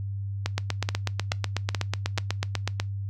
two click trains, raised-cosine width 0.2 ms, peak -9 / -9 dBFS, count 5 / 19, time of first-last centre 0.46-2.177 / 0.58-2.799 s, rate 2.33 / 8.11 Hz, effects noise-tail reverb RT60 0.2 s tail -22 dB re dry + added 99 Hz sine -29 dBFS peak until 3.09 s

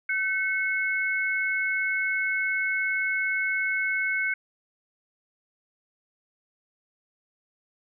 sine tone pair together, 1528.3 / 2191 Hz, G6 / C#7, -44 / -21 cents, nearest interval tritone, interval 623 cents, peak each -27 / -26 dBFS, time 0.09-4.34 s, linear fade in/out 5 ms, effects none

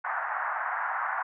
white band-pass noise, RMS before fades -31 dBFS, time 0.04-1.23 s, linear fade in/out 10 ms, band 720 to 1700 Hz, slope 48 dB/octave, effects none

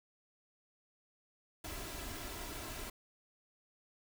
pink noise with comb filter, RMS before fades -44 dBFS, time 1.64-2.9 s, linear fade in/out 5 ms, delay 3 ms, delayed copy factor +0.55, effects none

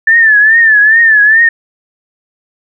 sine tone with vibrato, 1760 Hz, A6, in tune, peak -3 dBFS, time 0.07-1.49 s, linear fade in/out 5 ms, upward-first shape triangle, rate 2.4 Hz, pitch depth 110 cents each way, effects none

